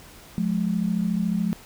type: tone pair together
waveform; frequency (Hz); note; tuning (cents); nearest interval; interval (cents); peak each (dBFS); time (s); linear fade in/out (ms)
sine; 179 / 212.9; F3 / G#3; +43 / +43; minor third; 300; -24; 0.38-1.53; 0
effects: pink hiss -47 dBFS RMS until 1.65 s